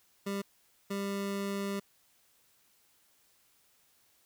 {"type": "tone bursts at uneven times", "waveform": "25% pulse", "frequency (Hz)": 198.9, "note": "G3", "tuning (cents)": 25, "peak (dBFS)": -29, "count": 2, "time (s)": [[0.26, 0.42], [0.9, 1.8]], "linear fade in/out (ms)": 10, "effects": ["white hiss -68 dBFS RMS until 4.25 s"]}